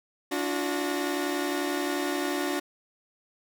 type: tone cluster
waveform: sawtooth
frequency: 289.9 / 329.5 / 360.9 / 1844 Hz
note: D4 / E4 / F#4 / A#6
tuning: -22 / -1 / -43 / -19 cents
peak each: -26 / -34 / -27 / -35 dBFS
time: 0.31-2.6 s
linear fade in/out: 10 ms
effects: none